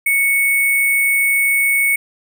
sine tone with sample-and-hold, 2217 Hz, C#7, in tune, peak -12 dBFS, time 0.06-1.96 s, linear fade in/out 5 ms, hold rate 11025 Hz, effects none

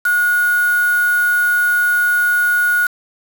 sine tone with quantisation, 1448 Hz, F#6, 38 cents flat, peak -12 dBFS, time 0.05-2.87 s, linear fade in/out 5 ms, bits 4, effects none

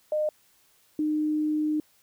sine tone pair in turn, 610 / 305 Hz, D#5 / D#4, -34 / -34 cents, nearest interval octave, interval 1200 cents, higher first, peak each -23 dBFS, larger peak neither, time 0.12-0.29 / 0.99-1.8 s, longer second, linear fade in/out 2 ms, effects white hiss -63 dBFS RMS until 2.02 s

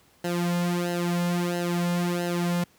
sawtooth tone with flanger, 174.61 Hz, F3, in tune, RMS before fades -26 dBFS, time 0.24-2.64 s, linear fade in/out 5 ms, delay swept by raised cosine 0.85 to 2.65 ms, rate 1.5 Hz, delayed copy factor -0.85, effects pink hiss -60 dBFS RMS until 2.78 s + high-pass 60 Hz 12 dB/octave

